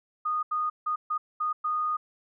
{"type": "tone bursts at uneven times", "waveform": "sine", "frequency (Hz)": 1233, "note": "D#6", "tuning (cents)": -16, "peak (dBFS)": -25, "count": 6, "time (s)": [[0.25, 0.43], [0.51, 0.7], [0.86, 0.96], [1.1, 1.18], [1.4, 1.53], [1.64, 1.97]], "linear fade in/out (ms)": 10, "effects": []}